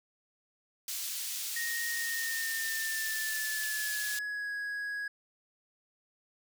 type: high-pass noise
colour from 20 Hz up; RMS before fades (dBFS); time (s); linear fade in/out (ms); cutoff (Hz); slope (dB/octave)
pink; -37; 0.88-4.19; 2; 4300; 12
type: tone with pitch glide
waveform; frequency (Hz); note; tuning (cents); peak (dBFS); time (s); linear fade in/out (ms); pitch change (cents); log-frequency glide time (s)
triangle; 1864.7 to 1661.3; A#6 to G#6; 0 to 0; -32; 1.56-5.08; 5; -200; 1.91-4.51
effects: none